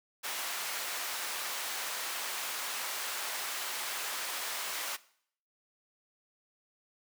pink high-pass noise, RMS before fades -37 dBFS, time 0.23-4.97 s, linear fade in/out 20 ms, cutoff 940 Hz, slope 12 dB/octave, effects noise-tail reverb RT60 0.6 s tail -19 dB re dry

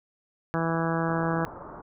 harmonic tone, 164.81 Hz, E3, in tune, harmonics 1 / 2 / 3 / 4 / 5 / 6 / 7 / 8 / 9 / 10, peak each -28 / -31 / -33 / -34 / -35 / -36 / -36 / -37 / -38 / -38 dBFS, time 0.54-1.45 s, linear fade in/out 0 ms
click train, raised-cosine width 2 ms, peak -35 dBFS, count 19, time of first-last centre 0.6-1.482 s, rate 20.4 Hz
white low-pass noise, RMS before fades -42 dBFS, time 1.07-1.82 s, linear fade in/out 20 ms, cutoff 1300 Hz, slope 48 dB/octave
effects none

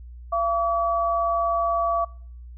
sine tone pair together, 680.2 / 1144 Hz, F5 / D6, -46 / -46 cents, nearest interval major sixth, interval 900 cents, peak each -23 dBFS, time 0.32-2.05 s, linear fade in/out 10 ms, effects noise-tail reverb RT60 0.6 s tail -26 dB re dry + added 60 Hz sine -38 dBFS peak until 2.57 s

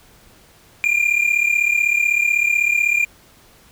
triangle tone pair together, 2385 / 2421 Hz, D7 / D#7, +26 / -48 cents, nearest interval unison, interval 26 cents, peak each -16 dBFS, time 0.84-3.05 s, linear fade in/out 0 ms, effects pink hiss -50 dBFS RMS until 3.71 s

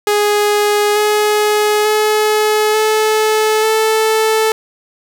sawtooth tone with pitch steps, 415.3 / 421.1 / 427 / 432.9 / 439 Hz, G#4 / G#4 / G#4 / A4 / A4, 0 / +24 / +48 / -28 / -4 cents, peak -7 dBFS, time 0.07-4.52 s, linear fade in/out 2 ms, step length 890 ms, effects 8-bit

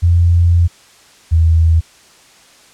sine tone pair in turn, 86 / 81.57 Hz, F2 / E2, -26 / -18 cents, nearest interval minor second, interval 92 cents, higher first, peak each -7 dBFS, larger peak neither, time 0.02-0.68 / 1.31-1.81 s, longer first, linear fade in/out 20 ms, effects white hiss -45 dBFS RMS until 2.73 s + low-pass 8000 Hz 12 dB/octave

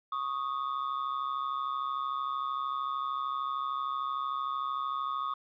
triangle ring-modulated tone, 1174.7 Hz, D6, in tune, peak -26 dBFS, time 0.12-5.34 s, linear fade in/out 5 ms, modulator 66.6 Hz, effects resampled to 11025 Hz + 11-bit

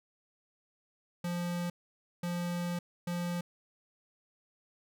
square tone bursts at uneven times, 174.61 Hz, F3, in tune, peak -33 dBFS, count 3, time 1.24-1.7 / 2.23-2.79 / 3.07-3.41 s, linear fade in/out 5 ms, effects none

